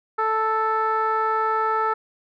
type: tone with low-pass filter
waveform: 15% pulse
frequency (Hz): 440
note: A4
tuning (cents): 0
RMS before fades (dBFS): -22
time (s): 0.18-1.94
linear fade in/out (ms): 10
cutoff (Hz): 1300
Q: 2.6
effects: none